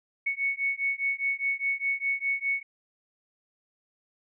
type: beating tone pair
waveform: sine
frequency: 2214 / 2218.9 Hz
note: C#7 / C#7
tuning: -3 / +1 cents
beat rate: 4.9 Hz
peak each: -29 dBFS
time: 0.26-2.63 s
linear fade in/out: 10 ms
effects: none